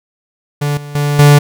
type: tone with level steps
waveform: 45% pulse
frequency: 145.4 Hz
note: D3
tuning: 17 cents flat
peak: -13 / -26 / -12 / -3 dBFS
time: 0.61-1.39 s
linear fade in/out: 10 ms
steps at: 0.77 / 0.95 / 1.19 s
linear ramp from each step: 2 ms
effects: none